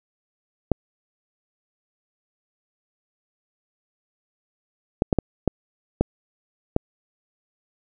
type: clicks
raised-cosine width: 2 ms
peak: -4 dBFS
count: 7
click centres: 0.717 / 5.021 / 5.128 / 5.187 / 5.477 / 6.01 / 6.764 s
effects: none